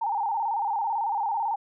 sine tone with vibrato, 860 Hz, A5, 40 cents flat, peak -24 dBFS, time 0.01-1.56 s, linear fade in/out 10 ms, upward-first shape square, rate 18 Hz, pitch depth 100 cents each way, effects none

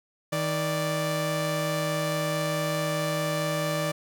sawtooth tone pair together, 157.92 / 587 Hz, D#3 / D5, +26 / -1 cents, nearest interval octave + major seventh, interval 2273 cents, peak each -25 / -24 dBFS, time 0.32-3.92 s, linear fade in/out 10 ms, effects none

